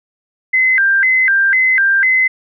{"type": "tone with vibrato", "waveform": "sine", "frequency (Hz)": 1800, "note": "A6", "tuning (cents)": 39, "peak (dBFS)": -9, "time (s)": [0.53, 2.28], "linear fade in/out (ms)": 10, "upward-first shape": "square", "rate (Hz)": 2, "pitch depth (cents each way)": 220, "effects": []}